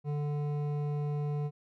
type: tone with hard clipping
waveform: sine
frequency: 146.83 Hz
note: D3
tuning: in tune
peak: -32 dBFS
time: 0.04-1.51 s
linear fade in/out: 50 ms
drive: 11 dB
effects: none